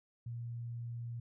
sine tone, 118.1 Hz, A#2, 23 cents sharp, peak -39 dBFS, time 0.26-1.2 s, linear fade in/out 5 ms, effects none

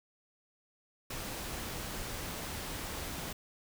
pink noise, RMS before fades -40 dBFS, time 1.1-3.33 s, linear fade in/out 5 ms, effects none

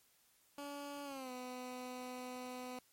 15% pulse tone with pitch glide, 285.6 to 251.5 Hz, D4 to B3, -48 to +32 cents, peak -38 dBFS, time 0.58-2.79 s, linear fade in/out 2 ms, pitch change -220 cents, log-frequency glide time 1.04-1.31 s, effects white hiss -71 dBFS RMS until 2.92 s + MP3 64 kbps

